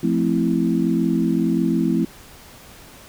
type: chord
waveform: sine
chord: F major seventh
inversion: none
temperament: equal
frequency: 174.61 / 220 / 261.6 / 329.6 Hz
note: F3 / A3 / C4 / E4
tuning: 0 / 0 / 0 / 0 cents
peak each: -22 dBFS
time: 0.03-2.05 s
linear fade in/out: 5 ms
effects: pink hiss -44 dBFS RMS until 3.08 s